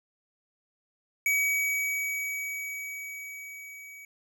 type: tone with level ramp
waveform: square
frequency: 2269 Hz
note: C#7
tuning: 40 cents sharp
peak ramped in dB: -23 to -45 dBFS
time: 1.26-4.05 s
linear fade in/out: 2 ms
effects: none